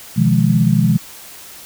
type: chord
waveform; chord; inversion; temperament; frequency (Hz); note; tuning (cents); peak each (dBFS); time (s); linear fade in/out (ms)
sine; F half-diminished seventh; second; just; 125.72 / 157.15 / 174.61 / 209.5; Cb3 / Eb3 / F3 / Ab3; +31 / +18 / 0 / +15; -16; 0.16-0.98; 20
effects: white hiss -37 dBFS RMS until 1.65 s